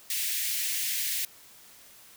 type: high-pass noise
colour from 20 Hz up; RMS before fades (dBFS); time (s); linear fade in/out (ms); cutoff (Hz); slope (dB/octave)
white; -30; 0.1-1.25; 2; 1800; 48
effects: white hiss -53 dBFS RMS until 2.16 s